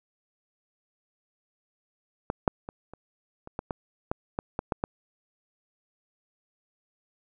clicks, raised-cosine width 1 ms, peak -13 / -6 / -23 / -29 / -27 / -17 / -16 / -13 / -14 / -14 / -12 / -12 dBFS, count 12, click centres 2.301 / 2.478 / 2.689 / 2.936 / 3.474 / 3.591 / 3.708 / 4.115 / 4.389 / 4.591 / 4.722 / 4.839 s, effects none

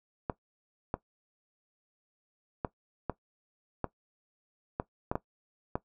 clicks, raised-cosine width 1 ms, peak -16 dBFS, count 9, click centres 0.298 / 0.941 / 2.648 / 3.097 / 3.843 / 4.799 / 5.115 / 5.155 / 5.755 s, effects noise-tail reverb RT60 0.1 s tail -17 dB re dry

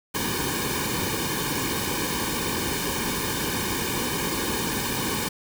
pink noise with comb filter, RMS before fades -27 dBFS, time 0.14-5.29 s, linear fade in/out 10 ms, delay 1.5 ms, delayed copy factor -1, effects none

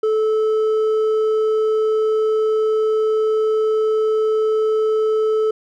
sine tone with hard clipping, 435.2 Hz, A4, 19 cents flat, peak -16 dBFS, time 0.03-5.51 s, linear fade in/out 5 ms, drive 4 dB, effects none

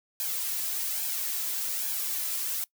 blue noise with flanger, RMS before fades -31 dBFS, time 0.2-2.64 s, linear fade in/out 0 ms, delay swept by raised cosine 1.2 to 3 ms, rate 1.2 Hz, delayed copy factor +0.65, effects noise-tail reverb RT60 0.1 s tail -22 dB re dry

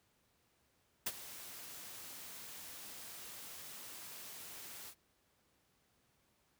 white noise with ADSR envelope, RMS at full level -35 dBFS, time 1.06-4.95 s, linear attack 8 ms, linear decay 42 ms, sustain -15 dB, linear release 66 ms, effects pink hiss -75 dBFS RMS until 6.59 s + high-pass 60 Hz 12 dB/octave

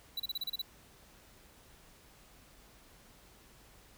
square tone bursts, 3951 Hz, B7, in tune, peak -34 dBFS, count 8, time 0.17-0.618 s, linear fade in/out 5 ms, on 28 ms, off 32 ms, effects added 50 Hz sine -68 dBFS peak until 3.97 s + pink hiss -60 dBFS RMS until 3.97 s

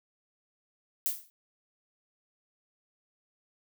violet noise with exponential decay, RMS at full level -26 dBFS, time 1.06-1.3 s, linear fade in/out 0 ms, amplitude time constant 51 ms, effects none

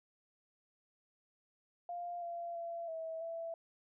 sine tone with pitch steps, 699 / 686 / 678 / 649 / 664 Hz, F5 / F5 / E5 / E5 / E5, +1 / -31 / +49 / -27 / +12 cents, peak -39 dBFS, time 1.89-3.54 s, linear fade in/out 2 ms, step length 330 ms, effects none

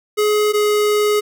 square tone pair in turn, 421.3 / 419.1 Hz, G#4 / G#4, +25 / +16 cents, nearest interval unison, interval 9 cents, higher first, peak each -14 dBFS, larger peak neither, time 0.17-0.53 / 0.53-1.21 s, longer second, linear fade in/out 20 ms, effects none

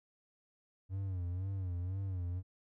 triangle tone with vibrato, 92.5 Hz, F#2, in tune, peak -33 dBFS, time 0.89-2.43 s, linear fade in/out 50 ms, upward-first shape sine, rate 2 Hz, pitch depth 100 cents each way, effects none

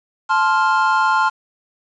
triangle chord, F major, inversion first, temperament just, 873.1 / 1047.7 / 1396.9 Hz, A5 / C6 / F6, -14 / +2 / 0 cents, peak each -16 dBFS, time 0.29-1.3 s, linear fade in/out 20 ms, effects resampled to 16000 Hz + 7-bit

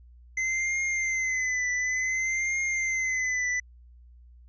square tone with vibrato, 2054 Hz, C7, 33 cents flat, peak -26 dBFS, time 0.37-3.6 s, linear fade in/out 5 ms, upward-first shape triangle, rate 0.56 Hz, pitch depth 65 cents each way, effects added 60 Hz sine -49 dBFS peak until 4.48 s + resampled to 16000 Hz

